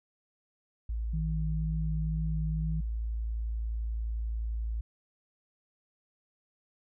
sine tone, 55.7 Hz, A1, 22 cents sharp, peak -30 dBFS, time 0.89-4.81 s, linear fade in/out 5 ms
sine tone with vibrato, 158 Hz, D#3, 27 cents sharp, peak -31 dBFS, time 1.13-2.81 s, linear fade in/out 10 ms, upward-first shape sine, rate 2.1 Hz, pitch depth 13 cents each way
effects none

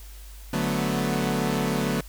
sawtooth chord, B minor seventh, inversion first, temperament equal, 146.83 / 185 / 220 / 246.9 Hz, D3 / F#3 / A3 / B3, 0 / 0 / 0 / 0 cents, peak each -25 dBFS, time 0.53-2.01 s, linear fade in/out 5 ms, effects added 50 Hz sine -40 dBFS peak until 2.08 s + white hiss -50 dBFS RMS until 2.08 s

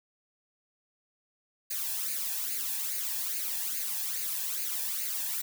blue noise with flanger, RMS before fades -33 dBFS, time 1.7-5.42 s, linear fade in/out 10 ms, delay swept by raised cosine 0.44 to 1.2 ms, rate 2.4 Hz, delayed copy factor +0.65, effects none

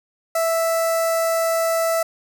sawtooth tone with notch filter, 659.3 Hz, E5, in tune, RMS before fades -20 dBFS, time 0.35-2.03 s, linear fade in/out 5 ms, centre 3200 Hz, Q 0.73, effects none

